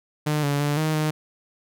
sawtooth tone with pitch steps, 150.8 / 143.1 / 145.9 / 156.2 / 153.9 Hz, D3 / D3 / D3 / D#3 / D#3, +46 / -45 / -11 / +7 / -19 cents, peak -17 dBFS, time 0.26-1.11 s, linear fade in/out 10 ms, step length 170 ms, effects none

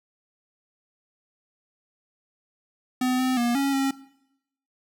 square tone with pitch steps, 253.5 / 257.1 / 238.7 / 276.4 / 271.4 Hz, B3 / C4 / A#3 / C#4 / C#4, +45 / -30 / +41 / -5 / -36 cents, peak -22 dBFS, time 3.01-3.91 s, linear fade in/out 5 ms, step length 180 ms, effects noise-tail reverb RT60 0.8 s tail -19 dB re dry

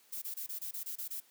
violet noise bursts, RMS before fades -40 dBFS, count 9, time 0.12-1.204 s, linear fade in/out 10 ms, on 100 ms, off 23 ms, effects white hiss -65 dBFS RMS until 1.3 s + high-pass 200 Hz 12 dB/octave

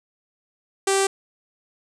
sawtooth tone with low-pass filter, 390 Hz, G4, 9 cents flat, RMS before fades -20 dBFS, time 0.87-1.07 s, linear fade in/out 5 ms, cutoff 8400 Hz, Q 4, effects none

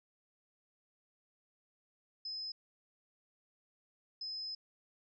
sine tone bursts at uneven times, 5100 Hz, D#8, 42 cents sharp, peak -39 dBFS, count 2, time 2.25-2.52 / 4.21-4.55 s, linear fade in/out 5 ms, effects none

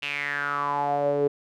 sawtooth tone with band-pass filter sweep, 143.8 Hz, D3, 36 cents flat, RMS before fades -26 dBFS, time 0.02-1.28 s, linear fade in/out 10 ms, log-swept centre 2800 to 420 Hz, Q 7, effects none

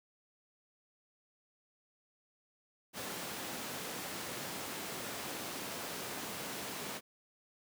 pink high-pass noise, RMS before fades -42 dBFS, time 2.93-7.01 s, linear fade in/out 50 ms, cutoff 200 Hz, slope 12 dB/octave, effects none

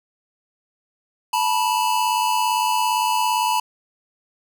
square tone pair together, 878 / 975.6 Hz, A5 / B5, -4 / -21 cents, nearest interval major second, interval 183 cents, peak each -22 / -21 dBFS, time 1.33-3.6 s, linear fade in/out 5 ms, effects none

